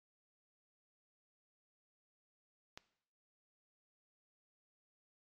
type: click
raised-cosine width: 0.2 ms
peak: -29 dBFS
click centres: 2.775 s
effects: noise-tail reverb RT60 0.7 s tail -18 dB re dry + MP3 64 kbps